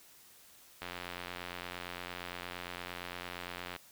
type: click train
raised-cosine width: 0.3 ms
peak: -24 dBFS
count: 262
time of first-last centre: 0.82-3.763 s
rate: 88.7 Hz
effects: white hiss -59 dBFS RMS until 3.91 s